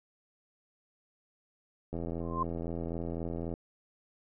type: click train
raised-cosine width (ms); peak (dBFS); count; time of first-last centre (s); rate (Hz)
2; -24; 136; 1.93-3.539; 83.9
type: tone with exponential growth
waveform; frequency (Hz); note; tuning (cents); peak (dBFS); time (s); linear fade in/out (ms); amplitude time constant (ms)
sine; 1046.5; C6; 0; -25; 2.2-2.43; 5; 50
effects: none